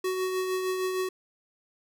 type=tone with tremolo; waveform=square; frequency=372.5 Hz; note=F#4; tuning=12 cents sharp; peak=-26 dBFS; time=0.04-1.09 s; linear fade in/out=5 ms; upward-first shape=triangle; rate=6.5 Hz; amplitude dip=40%; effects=none